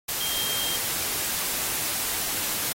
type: tone in noise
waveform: sine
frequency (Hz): 3199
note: G7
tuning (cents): +34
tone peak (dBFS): -29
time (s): 0.2-0.77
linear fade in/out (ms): 10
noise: white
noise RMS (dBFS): -28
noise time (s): 0.08-2.73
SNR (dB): -4
effects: AAC 48 kbps